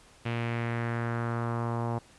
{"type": "tone with low-pass filter sweep", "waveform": "sawtooth", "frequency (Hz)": 117.2, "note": "A#2", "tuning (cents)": 10, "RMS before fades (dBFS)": -31, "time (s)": [0.25, 1.99], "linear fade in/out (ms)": 10, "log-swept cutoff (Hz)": [2700, 900], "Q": 2.4, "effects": ["pink hiss -57 dBFS RMS until 2.18 s", "resampled to 24000 Hz"]}